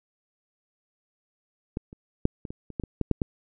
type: clicks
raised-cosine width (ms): 3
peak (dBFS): -16 / -30 / -7 / -23 / -23 / -27 / -16 / -20 / -12 / -8 / -12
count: 11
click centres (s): 1.771 / 1.929 / 2.254 / 2.452 / 2.505 / 2.703 / 2.798 / 2.837 / 3.013 / 3.113 / 3.218
effects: none